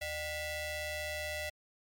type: ring-modulated tone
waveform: sawtooth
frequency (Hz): 684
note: F5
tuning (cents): -36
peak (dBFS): -29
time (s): 0.01-1.5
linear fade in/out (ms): 10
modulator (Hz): 1290
effects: MP3 96 kbps